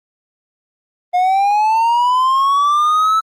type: linear sweep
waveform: triangle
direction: up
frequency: 710 to 1318.5 Hz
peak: -9 dBFS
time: 1.13-3.21 s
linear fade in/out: 20 ms
effects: Opus 24 kbps